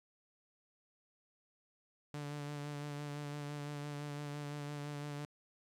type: tone with vibrato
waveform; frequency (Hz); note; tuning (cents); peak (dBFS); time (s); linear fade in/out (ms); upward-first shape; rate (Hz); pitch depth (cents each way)
sawtooth; 145.9; D3; -11; -37; 2.14-5.25; 0; sine; 5.9; 23
effects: low-pass 10000 Hz 12 dB/octave + 12-bit